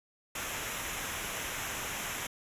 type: noise with comb filter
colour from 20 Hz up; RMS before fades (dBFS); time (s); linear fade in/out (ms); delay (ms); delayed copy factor
pink; -37; 0.35-2.27; 5; 0.22; -0.65
effects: resampled to 32000 Hz